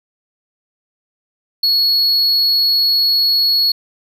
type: tone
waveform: triangle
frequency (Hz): 4355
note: C#8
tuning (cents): -31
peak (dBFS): -10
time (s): 1.63-3.72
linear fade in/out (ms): 5
effects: none